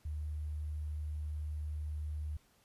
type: tone with sample-and-hold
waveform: sine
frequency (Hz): 75.7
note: D#2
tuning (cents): -47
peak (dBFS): -36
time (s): 0.05-2.37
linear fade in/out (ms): 5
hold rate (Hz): 11025
effects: pink hiss -69 dBFS RMS until 2.64 s + resampled to 32000 Hz